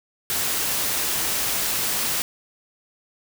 white noise, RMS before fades -24 dBFS, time 0.3-2.22 s, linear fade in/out 0 ms, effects none

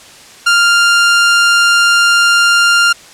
sawtooth tone, 1396.9 Hz, F6, in tune, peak -3 dBFS, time 0.46-2.93 s, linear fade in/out 10 ms, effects white hiss -37 dBFS RMS until 3.13 s + low-pass 8000 Hz 12 dB/octave

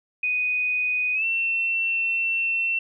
sine tone with pitch glide, 2489 to 2699 Hz, D#7 to E7, 0 to +40 cents, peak -21 dBFS, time 0.23-2.79 s, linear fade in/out 5 ms, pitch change +140 cents, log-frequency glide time 1.14-1.25 s, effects none

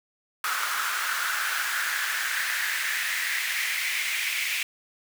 pink noise with high-pass filter sweep, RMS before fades -28 dBFS, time 0.44-4.63 s, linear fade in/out 2 ms, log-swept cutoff 1300 to 2300 Hz, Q 4.5, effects none

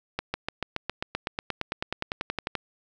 accelerating click train, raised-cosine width 0.3 ms, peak -12 dBFS, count 22, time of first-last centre 0.19-2.553 s, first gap 150 ms, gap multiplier 0.97, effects none

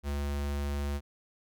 square tone, 71.4 Hz, D2, 48 cents flat, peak -31 dBFS, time 0.03-1.01 s, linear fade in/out 50 ms, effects none

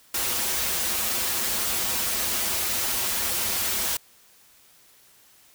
white noise with comb filter, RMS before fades -26 dBFS, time 0.14-3.97 s, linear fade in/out 5 ms, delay 6.8 ms, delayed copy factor -0.75, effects white hiss -56 dBFS RMS until 5.54 s

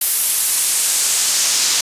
pink noise with band-pass filter sweep, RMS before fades -17 dBFS, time 0.01-1.81 s, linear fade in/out 5 ms, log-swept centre 12000 to 5900 Hz, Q 1.4, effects resampled to 32000 Hz

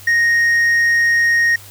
sine tone with tanh clipping, 1864.7 Hz, A#6, in tune, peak -12 dBFS, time 0.07-1.56 s, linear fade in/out 5 ms, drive 4 dB, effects added 99 Hz sine -41 dBFS peak until 1.7 s + white hiss -40 dBFS RMS until 1.7 s

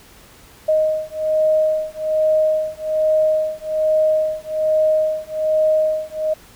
sine beating tone pair, 622.3 / 623.5 Hz, D#5 / D#5, 0 / +3 cents, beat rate 1.2 Hz, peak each -18 dBFS, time 0.68-6.34 s, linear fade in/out 10 ms, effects pink hiss -46 dBFS RMS until 6.55 s

